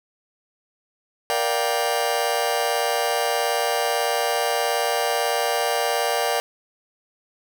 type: chord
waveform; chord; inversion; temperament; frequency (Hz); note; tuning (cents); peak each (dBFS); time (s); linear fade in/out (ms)
sawtooth; G minor seventh; first; just; 470.4 / 588 / 705.6 / 784; Bb4 / D5 / F5 / G5; +16 / +2 / +18 / 0; -22; 1.3-6.4; 0
effects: none